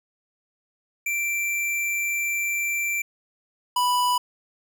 square tone pair in turn, 2349 / 987.6 Hz, D7 / B5, 0 / 0 cents, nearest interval octave + minor third, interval 1500 cents, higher first, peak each -24 / -20 dBFS, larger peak second, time 1.06-3.02 / 3.76-4.18 s, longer first, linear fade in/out 5 ms, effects none

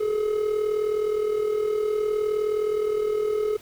triangle tone with amplitude modulation, 425.1 Hz, G#4, 40 cents sharp, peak -17 dBFS, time 0-3.57 s, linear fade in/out 10 ms, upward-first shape sine, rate 39.4 Hz, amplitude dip 60%, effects pink hiss -49 dBFS RMS until 3.61 s

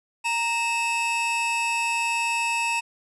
45% pulse tone pair together, 930 / 2609 Hz, A#5 / E7, -4 / -18 cents, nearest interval octave + tritone, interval 1786 cents, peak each -26 / -25 dBFS, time 0.24-2.81 s, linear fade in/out 20 ms, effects resampled to 24000 Hz + 10-bit

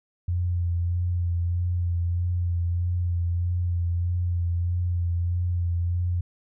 sine tone with vibrato, 87.31 Hz, F2, in tune, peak -22 dBFS, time 0.28-6.21 s, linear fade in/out 5 ms, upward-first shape sine, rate 1.6 Hz, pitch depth 25 cents each way, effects none

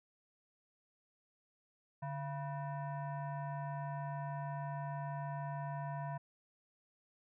sine tone with frequency modulation, 145.6 Hz, D3, 15 cents flat, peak -38 dBFS, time 2.02-6.18 s, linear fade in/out 10 ms, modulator 829 Hz, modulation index 0.99, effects none

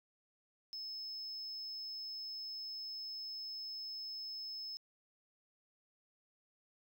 triangle tone, 5210 Hz, E8, 21 cents flat, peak -40 dBFS, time 0.73-4.77 s, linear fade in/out 0 ms, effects tanh soft clip ceiling -37 dBFS

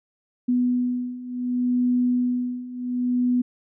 sine beating tone pair, 246.9 / 247.58 Hz, B3 / B3, 0 / +4 cents, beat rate 0.68 Hz, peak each -25 / -22 dBFS, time 0.48-3.42 s, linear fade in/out 10 ms, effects none

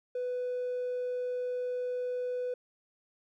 triangle tone, 497.1 Hz, B4, 11 cents sharp, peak -28 dBFS, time 0.15-2.54 s, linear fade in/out 5 ms, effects tanh soft clip ceiling -27 dBFS

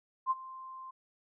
sine tone with ADSR envelope, 1046.5 Hz, C6, in tune, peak -24 dBFS, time 0.26-0.91 s, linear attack 47 ms, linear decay 31 ms, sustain -19 dB, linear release 9 ms, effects none

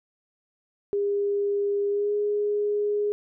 sine tone with pitch glide, 404.7 to 414.2 Hz, G#4 to G#4, -45 to -5 cents, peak -22 dBFS, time 0.93-3.12 s, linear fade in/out 0 ms, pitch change +40 cents, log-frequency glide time 1.89-2.13 s, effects none

